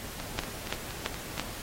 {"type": "two click trains", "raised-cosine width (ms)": 0.2, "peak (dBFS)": [-19, -11], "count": [6, 4], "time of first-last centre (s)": [[0.2, 1.379], [0.39, 1.397]], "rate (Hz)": [4.24, 2.98], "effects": ["pink hiss -41 dBFS RMS until 1.62 s", "AAC 48 kbps"]}